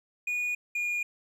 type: tone pair in turn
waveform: triangle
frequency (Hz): 2454 / 2431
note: D#7 / D#7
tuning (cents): -25 / -41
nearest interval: unison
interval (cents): 16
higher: first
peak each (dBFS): -26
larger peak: neither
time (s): 0.27-0.55 / 0.75-1.03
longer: neither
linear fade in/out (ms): 5
effects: none